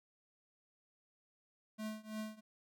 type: tone with tremolo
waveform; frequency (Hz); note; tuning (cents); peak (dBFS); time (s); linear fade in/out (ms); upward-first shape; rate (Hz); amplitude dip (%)
square; 216.2; A3; -30; -39; 1.78-2.41; 20; triangle; 3; 95
effects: none